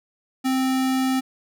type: tone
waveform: square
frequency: 261.6 Hz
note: C4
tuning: in tune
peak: -20 dBFS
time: 0.44-1.21 s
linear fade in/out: 20 ms
effects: none